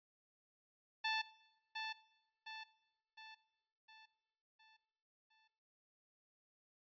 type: tone with echo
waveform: 10% pulse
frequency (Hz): 880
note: A5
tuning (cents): 0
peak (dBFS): -27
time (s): 1.04-1.22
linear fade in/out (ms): 10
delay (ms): 710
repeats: 6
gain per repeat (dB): -6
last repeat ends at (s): 5.48
effects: noise-tail reverb RT60 1.0 s tail -20 dB re dry + resampled to 11025 Hz